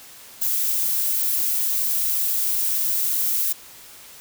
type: noise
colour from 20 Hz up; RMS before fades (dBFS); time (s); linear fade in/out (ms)
violet; -22; 0.41-3.53; 10
effects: white hiss -44 dBFS RMS until 4.2 s